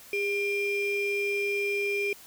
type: ring-modulated tone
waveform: triangle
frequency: 1396.9 Hz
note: F6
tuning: in tune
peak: -21 dBFS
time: 0.13-2.13 s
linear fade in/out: 2 ms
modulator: 992 Hz
effects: white hiss -50 dBFS RMS until 2.26 s